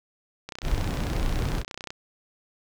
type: click train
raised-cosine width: 0.2 ms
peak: -18 dBFS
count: 45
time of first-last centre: 0.49-1.905 s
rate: 31.1 Hz
type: noise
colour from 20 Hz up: brown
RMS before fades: -26 dBFS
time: 0.62-1.64 s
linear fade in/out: 50 ms
effects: none